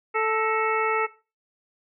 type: harmonic tone with a mistuned harmonic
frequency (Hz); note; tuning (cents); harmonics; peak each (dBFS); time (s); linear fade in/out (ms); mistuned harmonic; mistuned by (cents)
440; A4; 0; 1 / 2 / 3 / 4 / 5 / 6; -25 / -28 / -26 / -33 / -29 / -35; 0.14-1.07; 20; 4; +120
effects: noise-tail reverb RT60 0.3 s tail -17 dB re dry